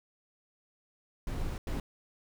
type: noise bursts at uneven times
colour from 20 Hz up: brown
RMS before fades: -34 dBFS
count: 2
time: 1.27-1.58 / 1.67-1.8 s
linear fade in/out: 2 ms
effects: none